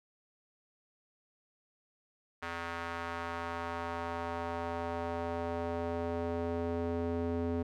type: tone with band-pass filter sweep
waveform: square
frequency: 84.6 Hz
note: E2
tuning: 45 cents sharp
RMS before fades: -36 dBFS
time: 2.42-7.63 s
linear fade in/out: 10 ms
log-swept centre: 1500 to 350 Hz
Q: 1.3
effects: none